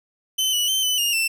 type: tone with pitch steps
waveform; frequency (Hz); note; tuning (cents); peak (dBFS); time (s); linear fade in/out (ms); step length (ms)
sawtooth; 3054 / 2948 / 3097 / 3009 / 2835 / 2678; G7 / F#7 / G7 / F#7 / F7 / E7; -46 / -7 / -22 / +28 / +25 / +27; -16; 0.38-1.28; 10; 150
effects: none

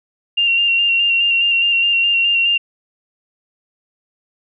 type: tone with vibrato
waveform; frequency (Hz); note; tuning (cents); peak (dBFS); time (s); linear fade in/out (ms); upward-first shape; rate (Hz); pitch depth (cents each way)
sine; 2771; F7; -14; -12; 0.37-2.58; 10; square; 4.8; 19
effects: none

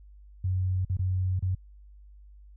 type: tone with dropouts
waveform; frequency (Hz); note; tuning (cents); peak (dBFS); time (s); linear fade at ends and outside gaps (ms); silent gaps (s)
sine; 92.8; F#2; +6; -24; 0.44-1.55; 5; 0.85-0.897 / 0.97-0.991 / 1.394-1.424
effects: added 50 Hz sine -48 dBFS peak until 2.56 s

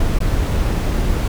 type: noise with dropouts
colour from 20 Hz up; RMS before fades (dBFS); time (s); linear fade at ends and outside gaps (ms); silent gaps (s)
brown; -17; 0-1.28; 5; 0.188-0.203
effects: none

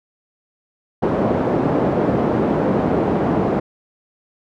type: band-pass noise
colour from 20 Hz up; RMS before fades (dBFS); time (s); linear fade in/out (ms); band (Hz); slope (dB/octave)
pink; -18; 1.02-3.6; 10; 190 to 620; 12
effects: none

